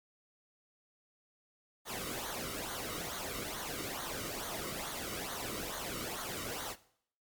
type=noise with flanger; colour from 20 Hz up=pink; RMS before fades=-40 dBFS; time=1.85-6.76 s; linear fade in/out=50 ms; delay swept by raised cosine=0.38 to 1.21 ms; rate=2.3 Hz; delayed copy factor=-0.7; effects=noise-tail reverb RT60 0.6 s tail -17 dB re dry + MP3 96 kbps